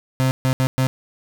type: tone bursts at uneven times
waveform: 35% pulse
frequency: 130.81 Hz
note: C3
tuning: in tune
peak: -14 dBFS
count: 4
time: 0.2-0.31 / 0.45-0.53 / 0.6-0.67 / 0.78-0.87 s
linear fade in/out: 0 ms
effects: none